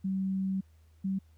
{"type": "tone pair in turn", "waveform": "sine", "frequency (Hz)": [191.3, 192.33], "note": ["G3", "G3"], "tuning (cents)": [-42, -33], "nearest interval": "unison", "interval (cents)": 9, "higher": "second", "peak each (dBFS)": -28, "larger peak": "neither", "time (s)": [[0.04, 0.61], [1.04, 1.19]], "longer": "first", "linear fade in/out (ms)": 10, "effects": ["added 79 Hz sine -57 dBFS peak until 1.37 s", "pink hiss -72 dBFS RMS until 1.37 s"]}